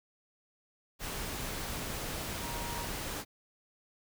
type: tone in noise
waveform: sine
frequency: 944 Hz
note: A#5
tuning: 22 cents sharp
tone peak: -42 dBFS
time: 2.39-2.88 s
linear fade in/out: 50 ms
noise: pink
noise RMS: -38 dBFS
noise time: 0.99-3.25 s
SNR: -7 dB
effects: none